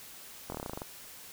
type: slowing click train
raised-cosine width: 1 ms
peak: -23 dBFS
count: 11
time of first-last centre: 0.5-0.819 s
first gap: 22 ms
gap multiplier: 1.08
effects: white hiss -49 dBFS RMS until 1.32 s